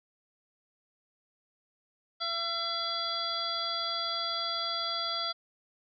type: harmonic tone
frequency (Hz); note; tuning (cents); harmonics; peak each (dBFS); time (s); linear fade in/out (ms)
676; E5; +43; 1 / 2 / 3 / 5 / 6 / 7; -40 / -36 / -46 / -35 / -42 / -35; 2.2-5.33; 20
effects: none